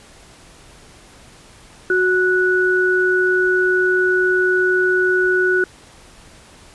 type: tone pair together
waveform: sine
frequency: 368.5 / 1474 Hz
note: F#4 / F#6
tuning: -7 / -7 cents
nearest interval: 2 octaves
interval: 2400 cents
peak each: -16 dBFS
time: 1.9-5.64 s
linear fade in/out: 2 ms
effects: pink hiss -45 dBFS RMS until 6.74 s + resampled to 24000 Hz

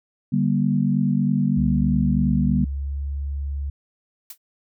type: chord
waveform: sine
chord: G minor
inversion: second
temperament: equal with one note detuned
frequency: 146.83 / 196 / 239.2 Hz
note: D3 / G3 / Bb3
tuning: 0 / 0 / +45 cents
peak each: -22 / -21 / -22 dBFS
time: 0.32-2.65 s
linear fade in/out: 10 ms
type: tone with pitch glide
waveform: sine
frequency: 68.9 to 70.23 Hz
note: C#2 to C#2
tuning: -10 to +23 cents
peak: -24 dBFS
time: 1.57-3.7 s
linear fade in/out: 5 ms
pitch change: +33 cents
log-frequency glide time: 2.61-3.01 s
type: noise with exponential decay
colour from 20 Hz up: blue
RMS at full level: -30 dBFS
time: 4.3-4.38 s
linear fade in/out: 5 ms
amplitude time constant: 16 ms
effects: none

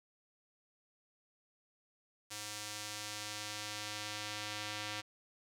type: tone with band-pass filter sweep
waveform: square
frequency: 105.4 Hz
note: G#2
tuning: 26 cents sharp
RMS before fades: -43 dBFS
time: 2.3-5.02 s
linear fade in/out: 20 ms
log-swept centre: 6900 to 3500 Hz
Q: 0.81
effects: none

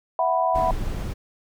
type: chord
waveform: sine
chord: E suspended second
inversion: none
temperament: equal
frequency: 659.3 / 740 / 987.8 Hz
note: E5 / F#5 / B5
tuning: 0 / 0 / 0 cents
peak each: -23 dBFS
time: 0.19-0.71 s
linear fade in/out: 2 ms
type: noise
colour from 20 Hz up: brown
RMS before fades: -27 dBFS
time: 0.54-1.14 s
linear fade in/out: 20 ms
effects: none

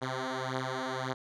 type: beating tone pair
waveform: 5% pulse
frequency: 129.3 / 131.1 Hz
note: C3 / C3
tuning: -20 / +4 cents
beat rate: 1.8 Hz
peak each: -24 / -24 dBFS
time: 0.01-1.14 s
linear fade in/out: 20 ms
effects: low-pass 5000 Hz 12 dB/octave

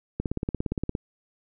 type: click train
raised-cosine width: 3 ms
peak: -14 dBFS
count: 14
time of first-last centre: 0.2-0.951 s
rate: 17.3 Hz
effects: none

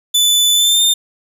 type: tone with pitch glide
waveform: sawtooth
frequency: 3496 to 3613 Hz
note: A7 to A7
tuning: -12 to +45 cents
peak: -7 dBFS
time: 0.14-0.94 s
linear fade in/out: 10 ms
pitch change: +57 cents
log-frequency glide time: 0.54-0.82 s
effects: none

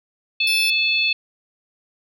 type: harmonic tone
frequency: 869 Hz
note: A5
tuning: 22 cents flat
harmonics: 3 / 4 / 5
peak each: -18 / -24 / -24 dBFS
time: 0.4-1.13 s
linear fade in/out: 5 ms
type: tone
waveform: 15% pulse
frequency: 5274 Hz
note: E8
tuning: in tune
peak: -19 dBFS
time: 0.47-0.7 s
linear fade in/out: 2 ms
effects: none

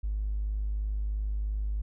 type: tone with tanh clipping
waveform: triangle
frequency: 51.5 Hz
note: G#1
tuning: 14 cents flat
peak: -27 dBFS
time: 0.03-1.82 s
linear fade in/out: 10 ms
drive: 1 dB
effects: none

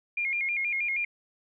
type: tone with vibrato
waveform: sine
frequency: 2273 Hz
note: C#7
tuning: 43 cents sharp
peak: -26 dBFS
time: 0.17-1.05 s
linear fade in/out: 5 ms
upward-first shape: square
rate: 6.3 Hz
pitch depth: 96 cents each way
effects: none

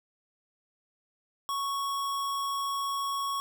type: tone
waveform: square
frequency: 1108.7 Hz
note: C#6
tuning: in tune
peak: -30 dBFS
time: 1.49-3.4 s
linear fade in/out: 0 ms
effects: none

